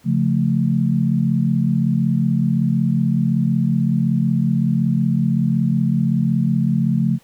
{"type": "chord", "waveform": "sine", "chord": "Db augmented", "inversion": "none", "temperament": "equal", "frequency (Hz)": [138.59, 174.61, 220], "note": ["Db3", "F3", "A3"], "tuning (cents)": [0, 0, 0], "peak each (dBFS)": -19, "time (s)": [0.04, 7.19], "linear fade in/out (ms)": 50, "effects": ["pink hiss -54 dBFS RMS until 7.23 s", "high-pass 60 Hz 12 dB/octave"]}